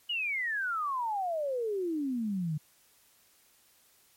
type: exponential sweep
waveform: sine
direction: down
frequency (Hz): 2960 to 146.83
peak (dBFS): -29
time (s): 0.09-2.58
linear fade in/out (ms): 10
effects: white hiss -64 dBFS RMS until 4.16 s + MP3 64 kbps